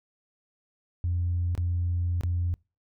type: tone with dropouts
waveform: sine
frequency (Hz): 87.31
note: F2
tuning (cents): 0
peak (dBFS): -23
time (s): 1.04-2.54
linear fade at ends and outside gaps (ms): 0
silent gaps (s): 1.551-1.577 / 2.21-2.235
effects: noise-tail reverb RT60 0.3 s tail -26 dB re dry + tanh soft clip ceiling -20 dBFS